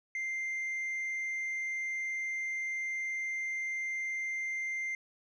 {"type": "tone", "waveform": "sine", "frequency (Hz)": 2093, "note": "C7", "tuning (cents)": 0, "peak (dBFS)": -30, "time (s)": [0.15, 4.95], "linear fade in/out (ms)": 2, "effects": ["tanh soft clip ceiling -32 dBFS"]}